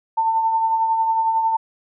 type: tone with tremolo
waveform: sine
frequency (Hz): 897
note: A5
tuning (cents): +33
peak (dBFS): -14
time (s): 0.17-1.57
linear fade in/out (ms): 10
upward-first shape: triangle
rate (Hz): 11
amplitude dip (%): 45
effects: none